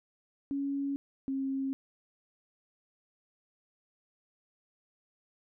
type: tone pair in turn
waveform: sine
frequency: 278.8 / 269.5 Hz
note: C#4 / C#4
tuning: +10 / -49 cents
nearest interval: minor second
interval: 59 cents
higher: first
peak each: -30 / -30 dBFS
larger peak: neither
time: 0.51-0.96 / 1.28-1.73 s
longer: neither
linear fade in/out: 0 ms
effects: none